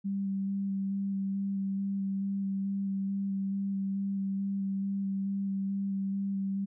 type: tone with vibrato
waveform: sine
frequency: 196 Hz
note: G3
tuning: in tune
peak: -29 dBFS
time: 0.04-6.66 s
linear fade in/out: 20 ms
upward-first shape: square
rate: 2.3 Hz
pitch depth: 10 cents each way
effects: none